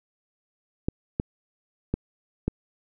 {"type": "clicks", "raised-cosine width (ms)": 3, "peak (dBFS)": -11, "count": 4, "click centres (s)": [0.885, 1.199, 1.94, 2.48], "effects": []}